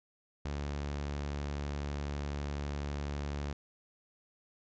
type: tone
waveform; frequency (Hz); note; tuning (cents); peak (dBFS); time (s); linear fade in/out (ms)
sawtooth; 72; D2; -34; -31; 0.45-3.53; 5
effects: resampled to 16000 Hz